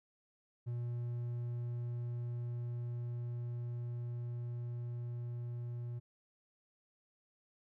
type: tone with level ramp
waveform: triangle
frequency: 120 Hz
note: B2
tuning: 49 cents flat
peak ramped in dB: -34 to -37 dBFS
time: 0.66-6 s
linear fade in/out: 20 ms
effects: none